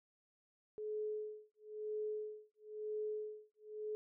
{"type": "tone with tremolo", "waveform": "sine", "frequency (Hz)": 426.7, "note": "G#4", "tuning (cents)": 47, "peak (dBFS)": -37, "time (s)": [0.78, 3.95], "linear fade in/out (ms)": 0, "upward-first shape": "sine", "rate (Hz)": 1, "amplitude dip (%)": 100, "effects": []}